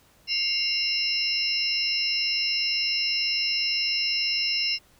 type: tone cluster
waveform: sine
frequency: 2145 / 2782 / 4067 / 5220 / 5490 Hz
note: C7 / F7 / C8 / E8 / F8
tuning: +42 / -7 / -50 / -18 / -31 cents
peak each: -35 / -27 / -35 / -26 / -33 dBFS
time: 0.27-4.79 s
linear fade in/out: 50 ms
effects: pink hiss -59 dBFS RMS until 4.99 s

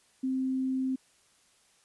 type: tone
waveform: sine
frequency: 261.6 Hz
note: C4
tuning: in tune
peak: -27 dBFS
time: 0.23-0.96 s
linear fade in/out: 10 ms
effects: white hiss -65 dBFS RMS until 1.84 s + resampled to 24000 Hz

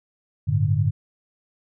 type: chord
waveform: sine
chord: G suspended second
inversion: none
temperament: equal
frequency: 98 / 110 / 146.83 Hz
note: G2 / A2 / D3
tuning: 0 / 0 / 0 cents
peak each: -22 dBFS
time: 0.47-0.91 s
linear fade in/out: 20 ms
effects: none

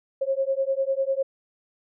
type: beating tone pair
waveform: sine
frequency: 535 / 545 Hz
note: C5 / C#5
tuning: +38 / -29 cents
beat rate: 10 Hz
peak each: -25 dBFS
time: 0.21-1.23 s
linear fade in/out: 10 ms
effects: none

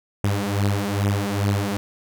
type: beating tone pair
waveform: sawtooth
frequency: 99.5 / 101.9 Hz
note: G2 / G#2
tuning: +26 / -32 cents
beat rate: 2.4 Hz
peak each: -19 dBFS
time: 0.24-1.77 s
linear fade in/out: 0 ms
effects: none

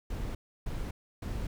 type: noise bursts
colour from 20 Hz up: brown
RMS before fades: -35 dBFS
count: 3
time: 0.1-1.47 s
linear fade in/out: 5 ms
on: 250 ms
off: 310 ms
effects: none

